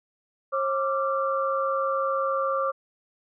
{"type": "tone cluster", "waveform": "sine", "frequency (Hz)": [540, 1174, 1369], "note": ["C#5", "D6", "F6"], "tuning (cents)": [-45, -1, -35], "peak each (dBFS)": [-26, -26, -33], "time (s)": [0.52, 2.72], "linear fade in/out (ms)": 20, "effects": []}